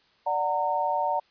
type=chord; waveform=sine; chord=D augmented; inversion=none; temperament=equal with one note detuned; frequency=587.3 / 740 / 917.4 Hz; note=D5 / F#5 / A#5; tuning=0 / 0 / -28 cents; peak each=-30 / -28 / -26 dBFS; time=0.26-1.2 s; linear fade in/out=10 ms; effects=white hiss -63 dBFS RMS until 1.3 s + resampled to 11025 Hz